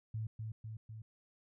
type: tone with echo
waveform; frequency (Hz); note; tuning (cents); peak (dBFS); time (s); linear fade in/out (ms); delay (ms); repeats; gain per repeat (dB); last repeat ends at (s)
sine; 110; A2; 0; -36; 0.14-0.27; 5; 250; 3; -3; 1.02
effects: none